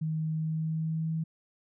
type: tone with pitch glide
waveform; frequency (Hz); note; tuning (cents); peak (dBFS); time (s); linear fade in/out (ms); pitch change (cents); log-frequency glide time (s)
sine; 157.7 to 160.83; D#3 to E3; +24 to -42; -28; 0.01-1.24; 10; +34; 0.31-1.12
effects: none